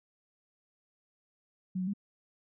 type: tone with pitch steps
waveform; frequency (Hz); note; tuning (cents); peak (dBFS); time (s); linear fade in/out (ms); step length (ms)
sine; 185.6 / 183.7 / 200.9; F#3 / F#3 / G3; +6 / -12 / +43; -30; 1.75-1.936; 10; 62
effects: none